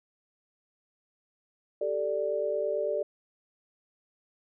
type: chord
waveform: sine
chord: G suspended second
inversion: none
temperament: just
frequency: 392 / 441 / 588 Hz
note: G4 / A4 / D5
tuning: 0 / +4 / +2 cents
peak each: -34 / -32 / -29 dBFS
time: 1.81-3.03 s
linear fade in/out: 5 ms
effects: none